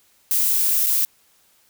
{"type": "noise with dropouts", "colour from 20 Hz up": "violet", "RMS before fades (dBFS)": -19, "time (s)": [0.31, 1.05], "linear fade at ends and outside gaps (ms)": 0, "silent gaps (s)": [0.862, 0.868], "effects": ["white hiss -59 dBFS RMS until 1.69 s"]}